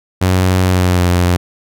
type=tone with pitch glide; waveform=sawtooth; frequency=92.5 to 88.68 Hz; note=F#2 to F2; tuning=0 to +27 cents; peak=-6 dBFS; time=0.21-1.37 s; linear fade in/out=10 ms; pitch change=-73 cents; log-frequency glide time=0.66-1.06 s; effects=none